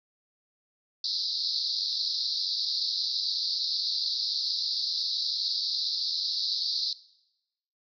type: band-pass noise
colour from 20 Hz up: pink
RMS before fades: -30 dBFS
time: 1.04-6.93 s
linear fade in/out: 2 ms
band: 3900 to 5100 Hz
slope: 96 dB/octave
effects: noise-tail reverb RT60 0.9 s tail -20 dB re dry